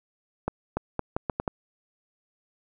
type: accelerating click train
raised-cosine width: 1 ms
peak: -12 dBFS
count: 7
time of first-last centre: 0.48-1.478 s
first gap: 290 ms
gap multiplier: 0.77
effects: none